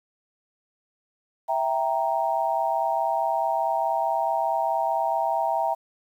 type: chord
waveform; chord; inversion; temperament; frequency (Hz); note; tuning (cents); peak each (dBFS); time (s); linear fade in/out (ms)
sine; E diminished; none; equal; 659.3 / 784 / 932.3; E5 / G5 / Bb5; 0 / 0 / 0; -26; 1.48-5.75; 20
effects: 9-bit